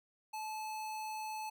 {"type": "tone", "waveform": "square", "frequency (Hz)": 866, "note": "A5", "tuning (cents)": -28, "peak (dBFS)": -40, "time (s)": [0.33, 1.5], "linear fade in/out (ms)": 10, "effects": []}